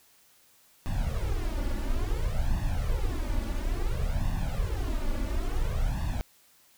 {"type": "noise with flanger", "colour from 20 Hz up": "brown", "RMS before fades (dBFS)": -28, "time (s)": [0.86, 6.21], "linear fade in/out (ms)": 0, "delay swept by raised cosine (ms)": [1.1, 3.5], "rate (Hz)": 0.58, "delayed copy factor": 0.9, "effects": ["white hiss -61 dBFS RMS until 6.77 s"]}